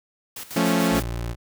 white noise with tremolo, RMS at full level -35 dBFS, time 0.36-1.03 s, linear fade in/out 5 ms, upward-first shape square, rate 6.8 Hz, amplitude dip 75%
sawtooth chord, F augmented, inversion none, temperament equal, 174.61 / 220 / 277.2 Hz, F3 / A3 / C#4, 0 / 0 / 0 cents, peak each -19 dBFS, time 0.56-1 s, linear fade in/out 5 ms
25% pulse tone, 58.4 Hz, A#1, 4 cents sharp, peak -23 dBFS, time 0.9-1.36 s, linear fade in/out 50 ms
effects none

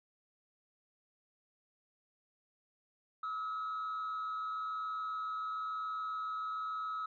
sine tone with frequency modulation, 1286 Hz, E6, 43 cents flat, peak -34 dBFS, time 3.23-7.06 s, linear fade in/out 5 ms, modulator 107 Hz, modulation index 0.41, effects tanh soft clip ceiling -34 dBFS

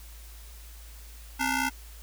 15% pulse ring-modulated tone, 587.3 Hz, D5, in tune, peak -16 dBFS, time 1.39-1.7 s, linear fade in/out 20 ms, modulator 325 Hz, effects added 55 Hz sine -44 dBFS peak until 2.02 s + white hiss -52 dBFS RMS until 2.02 s

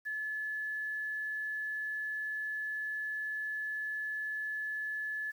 sine tone with quantisation, 1721 Hz, A6, 39 cents flat, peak -34 dBFS, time 0.05-5.32 s, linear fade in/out 20 ms, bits 10, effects none

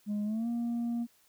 sine tone with pitch glide, 207.7 to 235.8 Hz, G#3 to A#3, 0 to +20 cents, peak -27 dBFS, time 0.06-1.07 s, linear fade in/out 50 ms, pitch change +220 cents, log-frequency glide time 0.24-0.48 s, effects tanh soft clip ceiling -29 dBFS + white hiss -66 dBFS RMS until 1.28 s

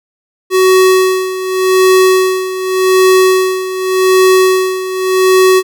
square tone with tremolo, 374.2 Hz, F#4, 20 cents sharp, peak -5 dBFS, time 0.5-5.63 s, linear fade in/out 50 ms, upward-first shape sine, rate 0.86 Hz, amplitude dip 75%, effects none

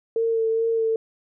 sine tone with vibrato, 451.9 Hz, A4, 46 cents sharp, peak -19 dBFS, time 0.16-0.96 s, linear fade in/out 2 ms, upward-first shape sine, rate 2.4 Hz, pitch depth 19 cents each way, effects none

